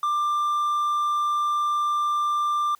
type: tone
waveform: triangle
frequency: 1187 Hz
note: D6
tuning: 18 cents sharp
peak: -19 dBFS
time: 0.03-2.75 s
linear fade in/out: 2 ms
effects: white hiss -60 dBFS RMS until 2.79 s